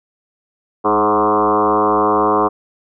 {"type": "tone with frequency modulation", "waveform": "sine", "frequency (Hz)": 740, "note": "F#5", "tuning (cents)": 0, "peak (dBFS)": -11, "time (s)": [0.84, 2.49], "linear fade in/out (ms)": 20, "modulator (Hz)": 106, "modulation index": 4.3, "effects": []}